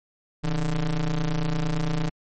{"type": "ring-modulated tone", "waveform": "square", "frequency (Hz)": 73.42, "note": "D2", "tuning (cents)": 0, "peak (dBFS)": -20, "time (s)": [0.43, 2.1], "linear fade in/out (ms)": 20, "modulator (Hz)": 87.8, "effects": ["MP3 32 kbps"]}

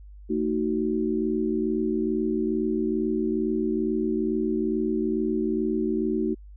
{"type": "chord", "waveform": "sine", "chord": "D# diminished", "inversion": "second", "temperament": "just", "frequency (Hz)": [224, 311.1, 373.4], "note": ["A3", "D#4", "F#4"], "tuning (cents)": [31, 0, 16], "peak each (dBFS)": -27, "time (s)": [0.29, 6.35], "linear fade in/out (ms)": 20, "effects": ["added 50 Hz sine -42 dBFS peak until 6.56 s"]}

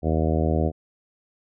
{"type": "harmonic tone", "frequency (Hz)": 79.4, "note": "D#2", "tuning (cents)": 36, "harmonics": [1, 2, 3, 4, 5, 6, 7, 8, 9], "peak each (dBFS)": [-23, -26, -28, -29, -30, -31, -31, -32, -33], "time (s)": [0.02, 0.72], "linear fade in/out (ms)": 50, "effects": []}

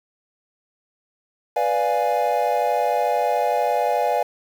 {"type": "chord", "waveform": "triangle", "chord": "B diminished seventh", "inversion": "none", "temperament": "equal", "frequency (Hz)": [493.9, 587.3, 698.5, 830.6], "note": ["B4", "D5", "F5", "Ab5"], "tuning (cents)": [0, 0, 0, 0], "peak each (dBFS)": [-23, -22, -21, -21], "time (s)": [1.56, 4.23], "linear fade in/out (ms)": 5, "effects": ["7-bit"]}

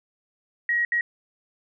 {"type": "tone bursts at uneven times", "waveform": "sine", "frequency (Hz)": 1898, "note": "A#6", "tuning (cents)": 31, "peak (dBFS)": -20, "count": 2, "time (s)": [[0.69, 0.85], [0.92, 1.01]], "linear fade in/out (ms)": 2, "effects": []}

